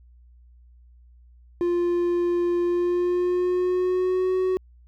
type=tone with pitch glide; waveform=triangle; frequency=349.2 to 372.1 Hz; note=F4 to F#4; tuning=0 to +10 cents; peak=-18 dBFS; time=1.61-4.57 s; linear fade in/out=0 ms; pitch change=+110 cents; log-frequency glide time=2.64-4.36 s; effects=added 60 Hz sine -49 dBFS peak until 4.87 s